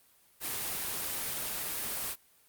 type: noise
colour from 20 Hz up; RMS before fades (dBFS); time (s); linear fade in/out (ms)
white; -35; 0.4-2.16; 50
effects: white hiss -64 dBFS RMS until 2.48 s + Opus 32 kbps